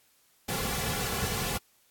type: noise with comb filter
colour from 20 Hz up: pink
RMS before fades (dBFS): -31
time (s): 0.48-1.58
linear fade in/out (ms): 10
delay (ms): 3.2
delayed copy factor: -0.7
effects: white hiss -65 dBFS RMS until 1.9 s + AAC 64 kbps